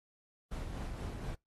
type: noise with tremolo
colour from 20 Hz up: brown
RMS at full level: -39 dBFS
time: 0.51-1.35 s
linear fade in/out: 10 ms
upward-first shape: sine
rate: 4.2 Hz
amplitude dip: 35%
effects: noise-tail reverb RT60 0.2 s tail -26 dB re dry + AAC 32 kbps